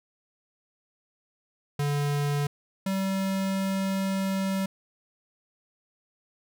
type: tone pair in turn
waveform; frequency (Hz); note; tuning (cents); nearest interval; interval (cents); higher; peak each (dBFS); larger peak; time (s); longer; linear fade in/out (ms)
square; 144.5 / 192.88; D3 / G3; -28 / -28; perfect fourth; 500; second; -25 / -26; first; 1.79-2.47 / 2.86-4.66; second; 5
effects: none